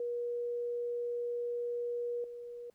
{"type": "tone with level steps", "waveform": "sine", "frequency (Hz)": 479.5, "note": "A#4", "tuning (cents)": 49, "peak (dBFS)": [-33, -42], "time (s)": [0, 2.7], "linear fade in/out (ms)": 2, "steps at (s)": 2.24, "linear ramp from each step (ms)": 2, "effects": ["pink hiss -75 dBFS RMS until 2.74 s"]}